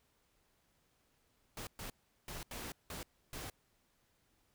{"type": "noise bursts at uneven times", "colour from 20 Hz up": "pink", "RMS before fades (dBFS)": -45, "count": 6, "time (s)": [[1.57, 1.67], [1.79, 1.9], [2.28, 2.43], [2.51, 2.72], [2.9, 3.03], [3.33, 3.5]], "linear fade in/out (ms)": 2, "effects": ["pink hiss -75 dBFS RMS until 4.54 s"]}